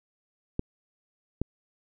clicks, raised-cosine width 3 ms, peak -14 dBFS, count 2, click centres 0.594 / 1.416 s, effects none

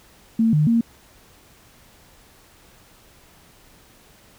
sine tone with pitch steps, 225.7 / 151.4 / 231.3 Hz, A3 / D#3 / A#3, +44 / -47 / -13 cents, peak -14 dBFS, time 0.39-0.81 s, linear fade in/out 5 ms, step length 140 ms, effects pink hiss -52 dBFS RMS until 4.38 s

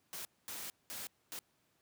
white noise bursts at uneven times, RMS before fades -44 dBFS, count 4, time 0.13-0.25 / 0.48-0.7 / 0.9-1.07 / 1.32-1.39 s, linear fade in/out 0 ms, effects pink hiss -75 dBFS RMS until 1.81 s + high-pass 100 Hz 12 dB/octave

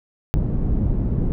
pink low-pass noise, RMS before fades -20 dBFS, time 0.34-1.32 s, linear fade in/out 0 ms, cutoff 220 Hz, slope 12 dB/octave, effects none

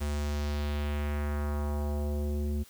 square tone with low-pass filter sweep, 73.42 Hz, D2, in tune, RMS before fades -31 dBFS, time 0-2.64 s, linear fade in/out 20 ms, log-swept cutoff 10000 to 280 Hz, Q 1.5, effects white hiss -56 dBFS RMS until 2.69 s

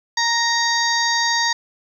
harmonic tone, 932.3 Hz, A#5, in tune, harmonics 1 / 2 / 4 / 5 / 6 / 7, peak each -22 / -21 / -25 / -23 / -30 / -27 dBFS, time 0.17-1.53 s, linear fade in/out 5 ms, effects 8-bit

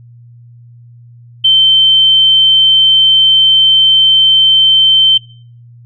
sine tone, 3100 Hz, G7, 20 cents flat, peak -4 dBFS, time 1.44-5.18 s, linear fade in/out 10 ms, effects noise-tail reverb RT60 0.5 s tail -22 dB re dry + added 119 Hz sine -35 dBFS peak until 5.85 s

